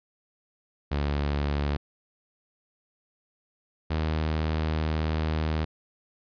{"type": "tone pair in turn", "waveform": "sawtooth", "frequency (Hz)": [72.2, 78.33], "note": ["D2", "D#2"], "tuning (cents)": [-29, 12], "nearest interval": "minor second", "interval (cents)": 141, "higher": "second", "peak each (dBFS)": -21, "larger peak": "neither", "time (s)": [[0.91, 1.77], [3.9, 5.65]], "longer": "second", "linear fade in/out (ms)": 10, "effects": ["resampled to 11025 Hz"]}